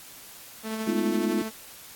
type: tone with tremolo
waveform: sawtooth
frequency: 220 Hz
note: A3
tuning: in tune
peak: -24 dBFS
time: 0.63-1.51 s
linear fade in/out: 50 ms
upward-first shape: triangle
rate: 12 Hz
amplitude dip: 40%
type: chord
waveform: sine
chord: F half-diminished seventh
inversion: first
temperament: just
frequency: 209.5 / 251.4 / 314.3 / 349.2 Hz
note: Ab3 / Cb4 / Eb4 / F4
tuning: +15 / +31 / +18 / 0 cents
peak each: -29 / -31 / -30 / -28 dBFS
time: 0.87-1.42 s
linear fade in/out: 5 ms
effects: white hiss -46 dBFS RMS until 1.95 s + AAC 64 kbps